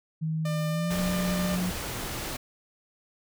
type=tone with pitch glide; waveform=sine; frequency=158.5 to 181.02 Hz; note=D#3 to F#3; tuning=+32 to -38 cents; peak=-26 dBFS; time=0.21-1.71 s; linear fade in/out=20 ms; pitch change=+230 cents; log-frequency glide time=0.69-0.99 s
type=tone; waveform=sawtooth; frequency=599 Hz; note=D5; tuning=34 cents sharp; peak=-29 dBFS; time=0.45-1.56 s; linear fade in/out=5 ms
type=noise; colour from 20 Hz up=pink; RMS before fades=-34 dBFS; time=0.9-2.37 s; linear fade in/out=10 ms
effects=none